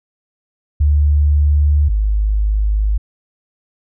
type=tone pair in turn; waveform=sine; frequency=73.42 / 51.92 Hz; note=D2 / G#1; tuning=0 / 0 cents; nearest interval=tritone; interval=600 cents; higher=first; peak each=-9 / -12 dBFS; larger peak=first; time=0.8-1.89 / 1.89-2.98 s; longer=neither; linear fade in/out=10 ms; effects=none